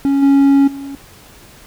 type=tone with level steps; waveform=triangle; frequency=277.2 Hz; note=C#4; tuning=in tune; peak=-9 / -5 / -23 dBFS; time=0.05-0.95 s; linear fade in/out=0 ms; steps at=0.22 / 0.67 s; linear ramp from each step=10 ms; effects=pink hiss -42 dBFS RMS until 1.66 s